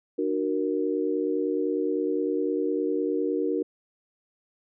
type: chord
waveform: sine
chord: D augmented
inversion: none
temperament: equal with one note detuned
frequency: 300.2 / 370 / 466.2 Hz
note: D4 / F#4 / A#4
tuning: +38 / 0 / 0 cents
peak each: -28 dBFS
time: 0.18-3.63 s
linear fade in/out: 10 ms
effects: none